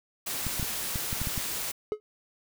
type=noise; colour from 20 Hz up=white; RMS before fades=-33 dBFS; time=0.26-1.72 s; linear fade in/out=10 ms
type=clicks; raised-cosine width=5 ms; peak=-20 dBFS; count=8; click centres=0.467 / 0.597 / 0.628 / 0.958 / 1.129 / 1.216 / 1.272 / 1.378 s
type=tone with exponential decay; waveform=triangle; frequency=424.5 Hz; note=G#4; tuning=38 cents sharp; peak=-20 dBFS; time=1.92-2 s; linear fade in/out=0 ms; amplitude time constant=17 ms
effects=none